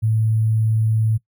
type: tone with sample-and-hold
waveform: sine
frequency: 110.3 Hz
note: A2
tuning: 5 cents sharp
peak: -15 dBFS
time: 0.02-1.18 s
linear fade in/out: 20 ms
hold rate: 11025 Hz
effects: noise-tail reverb RT60 0.1 s tail -20 dB re dry